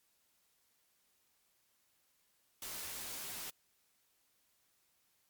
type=noise with comb filter; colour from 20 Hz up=white; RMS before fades=-44 dBFS; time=2.62-3.5 s; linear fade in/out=2 ms; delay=14 ms; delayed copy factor=-0.55; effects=white hiss -75 dBFS RMS until 5.29 s + MP3 96 kbps